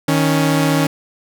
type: tone pair together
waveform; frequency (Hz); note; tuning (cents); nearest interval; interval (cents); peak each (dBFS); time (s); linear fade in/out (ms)
sawtooth; 156.6 / 277.9; D#3 / C#4; +11 / +4; minor seventh; 993; -12; 0.08-0.87; 5
effects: none

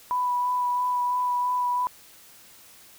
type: tone with vibrato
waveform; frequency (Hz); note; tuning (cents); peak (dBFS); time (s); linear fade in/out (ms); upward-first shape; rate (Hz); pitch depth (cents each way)
sine; 987.8; B5; 0; -22; 0.11-1.87; 0; sine; 3; 13
effects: white hiss -51 dBFS RMS until 2.98 s

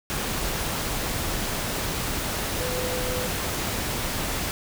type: tone in noise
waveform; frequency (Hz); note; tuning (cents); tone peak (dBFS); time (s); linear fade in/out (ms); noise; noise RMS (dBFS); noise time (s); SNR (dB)
sine; 503; B4; +32; -30; 2.6-3.27; 0; pink; -28; 0.1-4.51; -5
effects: none

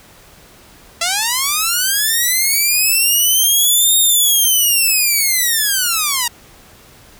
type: linear two-way sweep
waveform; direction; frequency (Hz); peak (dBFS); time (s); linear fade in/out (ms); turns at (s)
5% pulse; up then down; 659.3 to 3723 to 925; -3; 1.01-6.28; 5; 3.98
effects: pink hiss -44 dBFS RMS until 7.19 s

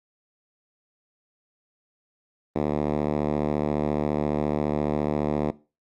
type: tone with band-pass filter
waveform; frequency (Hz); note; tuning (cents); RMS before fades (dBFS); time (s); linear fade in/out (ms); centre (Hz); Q
5% pulse; 74.5; D2; +25; -25; 2.56-5.51; 0; 270; 0.74
effects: noise-tail reverb RT60 0.3 s tail -19 dB re dry + Opus 32 kbps

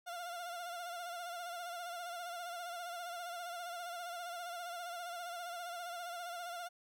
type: tone with vibrato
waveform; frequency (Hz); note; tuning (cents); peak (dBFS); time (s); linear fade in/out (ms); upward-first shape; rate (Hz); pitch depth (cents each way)
30% pulse; 698.5; F5; 0; -39; 0.06-6.69; 20; sine; 15; 52
effects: none

